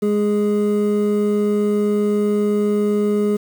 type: tone pair together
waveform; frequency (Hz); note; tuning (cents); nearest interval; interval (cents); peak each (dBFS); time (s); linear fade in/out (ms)
triangle; 207.7 / 415.3; G#3 / G#4; 0 / 0; octave; 1200; -16; 0.02-3.37; 10
effects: 7-bit